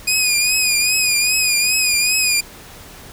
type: tone with vibrato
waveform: 15% pulse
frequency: 2474 Hz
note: D#7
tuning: 10 cents flat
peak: -7 dBFS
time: 0.07-2.41 s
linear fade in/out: 10 ms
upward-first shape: triangle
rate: 2.5 Hz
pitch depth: 68 cents each way
effects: pink hiss -39 dBFS RMS until 3.12 s